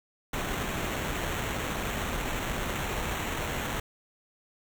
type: noise with sample-and-hold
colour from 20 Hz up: pink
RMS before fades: -32 dBFS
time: 0.33-3.8 s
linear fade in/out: 5 ms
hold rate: 4900 Hz
effects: none